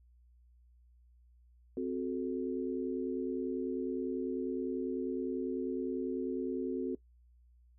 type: chord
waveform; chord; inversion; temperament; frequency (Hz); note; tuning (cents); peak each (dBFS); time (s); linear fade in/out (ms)
sine; F# diminished; second; equal; 261.6 / 370 / 440; C4 / F#4 / A4; 0 / 0 / 0; -36 / -36 / -39; 1.77-6.95; 2
effects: noise-tail reverb RT60 0.1 s tail -19 dB re dry + added 60 Hz sine -60 dBFS peak until 7.78 s